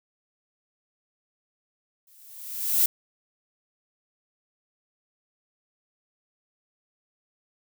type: noise with exponential growth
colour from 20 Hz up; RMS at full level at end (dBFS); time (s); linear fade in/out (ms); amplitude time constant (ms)
violet; -18; 2.07-2.86; 5; 170
effects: none